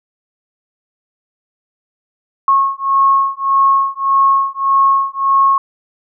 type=beating tone pair; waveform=sine; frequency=1091 / 1092.7 Hz; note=C#6 / C#6; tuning=-28 / -25 cents; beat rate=1.7 Hz; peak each=-13 dBFS; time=2.48-5.58 s; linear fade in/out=2 ms; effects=none